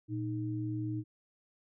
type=tone pair together; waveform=sine; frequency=116.54 / 310.7 Hz; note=A#2 / D#4; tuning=0 / -2 cents; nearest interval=octave + perfect fourth; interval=1698 cents; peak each=-35 / -36 dBFS; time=0.08-1.04 s; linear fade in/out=50 ms; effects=none